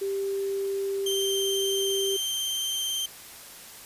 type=tone; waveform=sine; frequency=392.8 Hz; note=G4; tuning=4 cents sharp; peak=-26 dBFS; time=0.01-2.17 s; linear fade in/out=10 ms
type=tone with vibrato; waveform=sawtooth; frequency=3141 Hz; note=G7; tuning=3 cents sharp; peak=-24 dBFS; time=1.06-3.06 s; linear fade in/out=5 ms; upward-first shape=triangle; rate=18 Hz; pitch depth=19 cents each way
effects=white hiss -45 dBFS RMS until 3.85 s + resampled to 32000 Hz